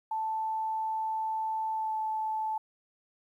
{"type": "tone with pitch glide", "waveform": "sine", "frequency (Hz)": [880, 872.4], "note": ["A5", "A5"], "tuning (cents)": [0, -15], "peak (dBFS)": -29, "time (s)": [0.11, 2.58], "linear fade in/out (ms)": 5, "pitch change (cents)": -15, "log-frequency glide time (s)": [1.74, 1.95], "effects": ["11-bit"]}